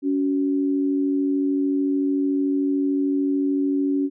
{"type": "tone pair together", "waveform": "sine", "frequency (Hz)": [281.4, 374.9], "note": ["C#4", "F#4"], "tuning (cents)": [26, 23], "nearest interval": "perfect fourth", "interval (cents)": 497, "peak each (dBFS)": [-19, -28], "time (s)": [0.02, 4.1], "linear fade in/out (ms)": 50, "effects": []}